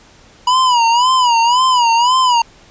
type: tone with vibrato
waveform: square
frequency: 975 Hz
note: B5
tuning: 23 cents flat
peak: -10 dBFS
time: 0.47-2.42 s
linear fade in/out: 5 ms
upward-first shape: sine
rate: 1.9 Hz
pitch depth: 110 cents each way
effects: pink hiss -45 dBFS RMS until 2.7 s + resampled to 16000 Hz